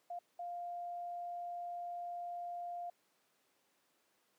sine tone bursts at uneven times, 700 Hz, F5, 4 cents sharp, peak -40 dBFS, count 2, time 0.1-0.19 / 0.39-2.9 s, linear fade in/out 5 ms, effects pink hiss -75 dBFS RMS until 4.38 s + high-pass 300 Hz 12 dB/octave

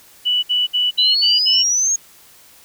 sine tone bursts, 2960 Hz, F#7, in tune, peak -14 dBFS, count 6, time 0.25-1.635 s, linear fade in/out 20 ms, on 180 ms, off 61 ms
sine exponential sweep, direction up, 3939 to 6630 Hz, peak -14 dBFS, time 0.98-1.96 s, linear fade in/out 5 ms
effects white hiss -47 dBFS RMS until 2.64 s

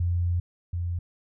sine tone pair in turn, 87.31 / 86.97 Hz, F2 / F2, 0 / -7 cents, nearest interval unison, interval 7 cents, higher first, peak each -22 / -26 dBFS, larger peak first, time 0-0.4 / 0.73-0.99 s, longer first, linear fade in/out 5 ms, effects none

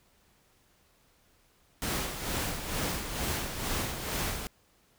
pink noise with tremolo, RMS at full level -31 dBFS, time 1.82-4.47 s, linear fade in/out 0 ms, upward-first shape sine, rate 2.2 Hz, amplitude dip 55%, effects pink hiss -66 dBFS RMS until 4.98 s

